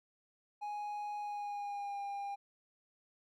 triangle tone with pitch glide, 830.6 to 802.8 Hz, G#5 to G5, 0 to +41 cents, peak -36 dBFS, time 0.61-2.36 s, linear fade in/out 20 ms, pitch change -59 cents, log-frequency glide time 1.19-2.01 s, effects none

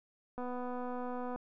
click train, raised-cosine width 1 ms, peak -28 dBFS, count 244, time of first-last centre 0.38-1.36 s, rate 248 Hz, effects none

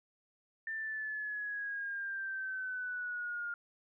sine exponential sweep, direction down, 1791 to 1411 Hz, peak -36 dBFS, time 0.67-3.54 s, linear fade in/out 2 ms, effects none

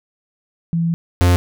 sine / 45% pulse tone pair in turn, 167.2 / 88.57 Hz, E3 / F2, +25 / +25 cents, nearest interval major seventh, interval 1100 cents, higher first, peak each -15 / -10 dBFS, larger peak second, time 0.73-0.94 / 1.21-1.36 s, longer first, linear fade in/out 0 ms, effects none

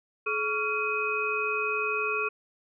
sine tone cluster, 427.2 / 1126 / 1386 / 2514 Hz, G#4 / C#6 / F6 / D#7, +49 / +27 / -14 / +17 cents, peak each -32 / -33 / -33 / -29 dBFS, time 0.26-2.29 s, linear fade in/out 10 ms, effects none

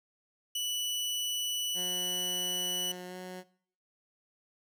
sawtooth tone, 2960 Hz, F#7, in tune, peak -28 dBFS, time 0.55-2.92 s, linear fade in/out 5 ms
15% pulse tone with pitch glide, 180.6 to 183.23 Hz, F#3 to F#3, -42 to -17 cents, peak -34 dBFS, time 1.74-3.44 s, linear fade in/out 50 ms, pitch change +25 cents, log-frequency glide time 3.07-3.16 s
effects noise-tail reverb RT60 0.6 s tail -20 dB re dry

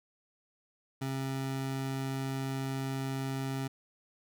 25% pulse tone, 134.3 Hz, C3, 46 cents sharp, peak -29 dBFS, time 1.01-3.68 s, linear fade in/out 10 ms, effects none

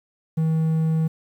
triangle tone, 160 Hz, D#3, 49 cents sharp, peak -16 dBFS, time 0.37-1.08 s, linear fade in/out 10 ms, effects 9-bit

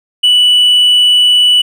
triangle tone with hard clipping, 2961 Hz, F#7, 1 cent sharp, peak -4 dBFS, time 0.23-1.62 s, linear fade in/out 10 ms, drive 1 dB, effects none

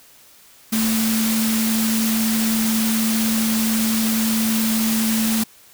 sine tone in noise, 222 Hz, A3, 16 cents sharp, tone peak -18 dBFS, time 0.72-5.44 s, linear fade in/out 10 ms, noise white, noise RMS -24 dBFS, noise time 0.72-5.44 s, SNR +3 dB, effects white hiss -49 dBFS RMS until 5.73 s

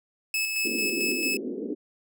sawtooth tone with tremolo, 2599 Hz, E7, 25 cents flat, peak -21 dBFS, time 0.34-1.37 s, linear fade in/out 2 ms, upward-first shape square, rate 4.5 Hz, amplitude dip 35%
white band-pass noise, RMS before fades -32 dBFS, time 0.64-1.75 s, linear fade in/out 20 ms, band 220 to 430 Hz, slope 48 dB/octave
effects none

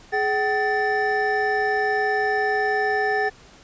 triangle tone cluster, 420.7 / 763 / 1768 Hz, G#4 / G5 / A6, +22 / -47 / +8 cents, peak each -22 dBFS, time 0.12-3.3 s, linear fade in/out 20 ms, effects pink hiss -49 dBFS RMS until 3.63 s + resampled to 16000 Hz

